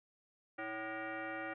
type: tone with frequency modulation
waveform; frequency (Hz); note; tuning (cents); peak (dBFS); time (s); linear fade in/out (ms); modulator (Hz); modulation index
sine; 558; C#5; +11; -39; 0.58-1.54; 10; 441; 3.7
effects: none